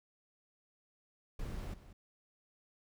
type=noise with echo; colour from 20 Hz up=brown; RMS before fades=-41 dBFS; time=1.39-1.74 s; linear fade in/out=5 ms; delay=190 ms; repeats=1; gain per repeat=-13 dB; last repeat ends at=1.93 s; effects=none